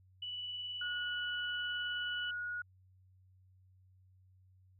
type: tone with tremolo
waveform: sine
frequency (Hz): 2960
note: F#7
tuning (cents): 0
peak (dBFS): -38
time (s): 0.22-2.31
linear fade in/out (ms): 5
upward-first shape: triangle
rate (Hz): 19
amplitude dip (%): 25
type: tone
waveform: sine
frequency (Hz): 1451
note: F#6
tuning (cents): -34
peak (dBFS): -37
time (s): 0.81-2.62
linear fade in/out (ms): 5
effects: added 93 Hz sine -62 dBFS peak until 4.79 s